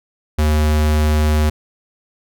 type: tone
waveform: square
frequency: 76.2 Hz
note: D#2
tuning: 36 cents flat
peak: -13 dBFS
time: 0.38-1.5 s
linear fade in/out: 10 ms
effects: none